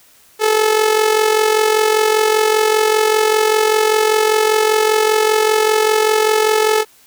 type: tone with amplitude modulation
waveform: sawtooth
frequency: 433.2 Hz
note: A4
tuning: 27 cents flat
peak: -5 dBFS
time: 0.39-6.85 s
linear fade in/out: 50 ms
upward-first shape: sine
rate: 45.1 Hz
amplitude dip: 60%
effects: white hiss -49 dBFS RMS until 7.06 s